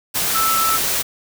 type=tone in noise; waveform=sine; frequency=1318.5 Hz; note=E6; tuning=in tune; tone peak=-17 dBFS; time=0.34-0.78 s; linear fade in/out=20 ms; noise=white; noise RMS=-20 dBFS; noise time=0.14-1.03 s; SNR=0 dB; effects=none